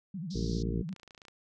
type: tone with vibrato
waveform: sine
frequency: 174.61 Hz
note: F3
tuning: in tune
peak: -35 dBFS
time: 0.14-0.94 s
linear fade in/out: 5 ms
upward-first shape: sine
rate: 12 Hz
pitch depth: 230 cents each way
type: band-pass noise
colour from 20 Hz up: white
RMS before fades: -48 dBFS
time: 0.3-0.63 s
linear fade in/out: 10 ms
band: 4000 to 5700 Hz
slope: 48 dB/octave
type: harmonic tone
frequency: 57.3 Hz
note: A#1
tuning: 29 cents flat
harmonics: 1 / 2 / 3 / 4 / 5 / 6 / 7 / 8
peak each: -34 / -37 / -39 / -40 / -41 / -42 / -42 / -43 dBFS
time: 0.34-0.83 s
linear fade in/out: 20 ms
type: clicks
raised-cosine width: 0.2 ms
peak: -34 dBFS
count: 12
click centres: 0.891 / 0.928 / 0.963 / 0.998 / 1.032 / 1.077 / 1.108 / 1.148 / 1.178 / 1.218 / 1.252 / 1.283 s
effects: none